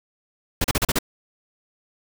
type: noise bursts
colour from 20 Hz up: pink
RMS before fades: -20 dBFS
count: 6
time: 0.61-0.988 s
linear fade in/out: 5 ms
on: 33 ms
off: 36 ms
effects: none